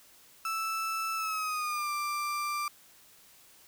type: tone with pitch glide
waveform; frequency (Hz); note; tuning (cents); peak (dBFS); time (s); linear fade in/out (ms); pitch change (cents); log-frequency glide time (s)
35% pulse; 1318.5 to 1181.5; E6 to D6; 0 to +10; -29; 0.45-2.68; 2; -190; 1.16-1.91
effects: white hiss -58 dBFS RMS until 3.67 s